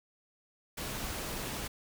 pink noise, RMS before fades -38 dBFS, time 0.77-1.68 s, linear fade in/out 10 ms, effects none

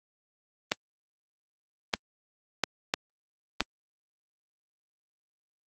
clicks, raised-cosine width 0.2 ms, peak -6 dBFS, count 5, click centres 0.719 / 1.938 / 2.637 / 2.939 / 3.606 s, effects high-pass 150 Hz 12 dB/octave + Opus 24 kbps

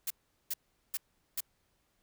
blue noise bursts, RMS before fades -34 dBFS, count 4, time 0.07-1.406 s, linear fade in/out 5 ms, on 34 ms, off 400 ms, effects pink hiss -75 dBFS RMS until 2.02 s

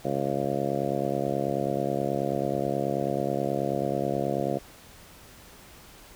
harmonic tone, 69.3 Hz, C#2, in tune, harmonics 2 / 3 / 4 / 5 / 6 / 7 / 8 / 9 / 10, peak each -34 / -34 / -35 / -33 / -35 / -35 / -32 / -35 / -33 dBFS, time 0.04-4.59 s, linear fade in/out 20 ms, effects pink hiss -50 dBFS RMS until 6.15 s

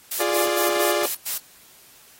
blue noise bursts, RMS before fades -26 dBFS, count 6, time 0.11-1.38 s, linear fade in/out 5 ms, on 120 ms, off 110 ms
sawtooth chord, D diminished, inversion first, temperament equal, 349.2 / 415.3 / 587.3 Hz, F4 / Ab4 / D5, 0 / 0 / 0 cents, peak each -21 / -22 / -20 dBFS, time 0.2-1.06 s, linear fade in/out 5 ms
effects white hiss -51 dBFS RMS until 2.19 s + AAC 48 kbps

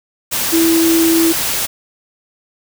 sine tone in noise, 329.6 Hz, E4, in tune, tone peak -10 dBFS, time 0.52-1.33 s, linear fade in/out 20 ms, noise white, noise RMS -18 dBFS, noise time 0.31-1.67 s, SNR +5 dB, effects none

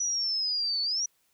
sine exponential two-way sweep, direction down then up, 5920 to 4427 to 5920 Hz, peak -26 dBFS, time 0-1.06 s, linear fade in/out 5 ms, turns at 0.82 s, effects white hiss -70 dBFS RMS until 1.33 s

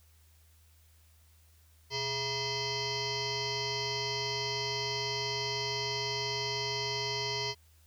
sine tone with frequency modulation, 2585 Hz, E7, 34 cents flat, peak -31 dBFS, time 1.9-7.55 s, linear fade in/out 50 ms, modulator 542 Hz, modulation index 5.1, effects added 79 Hz sine -60 dBFS peak until 7.86 s + white hiss -67 dBFS RMS until 7.86 s

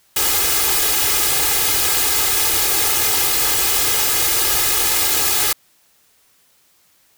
white noise with comb filter, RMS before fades -17 dBFS, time 0.16-5.53 s, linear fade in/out 5 ms, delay 2.4 ms, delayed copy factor +0.9, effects white hiss -57 dBFS RMS until 7.17 s

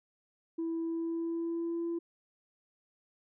sine tone with pitch glide, 329.6 to 337.9 Hz, E4 to E4, 0 to +43 cents, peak -30 dBFS, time 0.58-1.99 s, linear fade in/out 10 ms, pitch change +43 cents, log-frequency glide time 0.82-1.88 s, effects tanh soft clip ceiling -29 dBFS

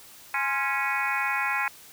harmonic tone with a mistuned harmonic, 276.6 Hz, C#4, 4 cents flat, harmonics 3 / 4 / 5 / 6 / 7 / 8 / 9, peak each -32 / -32 / -32 / -32 / -32 / -32 / -32 dBFS, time 0.34-1.68 s, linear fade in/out 2 ms, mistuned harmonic 4, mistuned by -91 cents, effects white hiss -49 dBFS RMS until 1.92 s

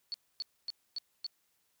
sine tone bursts, 4435 Hz, C#8, in tune, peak -34 dBFS, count 5, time 0.12-1.265 s, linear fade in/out 0 ms, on 21 ms, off 260 ms, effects white hiss -75 dBFS RMS until 1.8 s

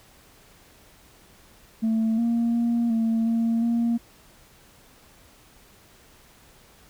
sine tone with pitch steps, 223 / 233.4 / 235 / 226.1 / 229.2 / 233.8 Hz, A3 / A#3 / A#3 / A3 / A#3 / A#3, +23 / +2 / +14 / +47 / -29 / +5 cents, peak -18 dBFS, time 1.82-3.98 s, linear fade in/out 20 ms, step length 360 ms, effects tanh soft clip ceiling -18 dBFS + pink hiss -54 dBFS RMS until 6.89 s

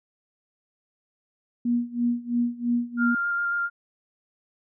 sine tone with tremolo, 239.5 Hz, A#3, 47 cents sharp, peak -19 dBFS, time 1.65-3.15 s, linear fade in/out 5 ms, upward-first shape sine, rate 3 Hz, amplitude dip 90%
sine tone with vibrato, 1400 Hz, F6, 4 cents sharp, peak -23 dBFS, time 2.97-3.7 s, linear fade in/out 50 ms, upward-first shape square, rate 7.3 Hz, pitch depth 9 cents each way
effects none

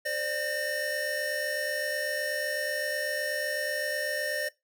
square tone cluster, 522 / 593 / 1827 Hz, C5 / D5 / A#6, -4 / +17 / -35 cents, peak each -39 / -34 / -32 dBFS, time 0.05-4.49 s, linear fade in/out 10 ms, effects noise-tail reverb RT60 0.2 s tail -20 dB re dry

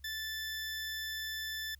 20% pulse tone, 1757 Hz, A6, 3 cents flat, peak -32 dBFS, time 0.04-1.75 s, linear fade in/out 5 ms, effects added 69 Hz sine -55 dBFS peak until 1.79 s + white hiss -74 dBFS RMS until 1.79 s

